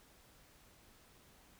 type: silence
effects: pink hiss -64 dBFS RMS until 1.59 s